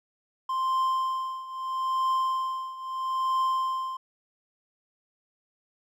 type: tone with tremolo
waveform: triangle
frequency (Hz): 1046.5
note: C6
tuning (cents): 0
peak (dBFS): -20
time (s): 0.49-3.97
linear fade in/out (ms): 5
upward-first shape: triangle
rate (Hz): 0.77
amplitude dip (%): 85
effects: none